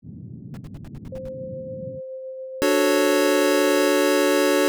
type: band-pass noise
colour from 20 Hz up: pink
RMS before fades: -38 dBFS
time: 0.02-2.01 s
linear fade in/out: 50 ms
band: 110 to 240 Hz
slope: 24 dB/octave
type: noise bursts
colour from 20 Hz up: brown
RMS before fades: -38 dBFS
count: 8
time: 0.54-1.284 s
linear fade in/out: 0 ms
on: 30 ms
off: 72 ms
type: tone with tremolo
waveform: sine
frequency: 523.3 Hz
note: C5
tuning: in tune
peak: -30 dBFS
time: 1.12-3.89 s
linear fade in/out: 5 ms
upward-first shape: sine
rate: 7.1 Hz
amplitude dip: 25%
type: chord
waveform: square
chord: D major seventh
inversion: none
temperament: equal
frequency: 293.7 / 370 / 440 / 554.4 Hz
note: D4 / F#4 / A4 / C#5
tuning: 0 / 0 / 0 / 0 cents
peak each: -23 / -23 / -25 / -22 dBFS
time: 2.62-4.68 s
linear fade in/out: 0 ms
effects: none